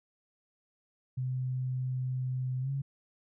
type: tone with pitch glide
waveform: sine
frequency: 128.3 to 137.51 Hz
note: C3 to C#3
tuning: -34 to -14 cents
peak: -30 dBFS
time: 1.17-2.82 s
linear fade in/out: 10 ms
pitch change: +120 cents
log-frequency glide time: 2.61-2.7 s
effects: none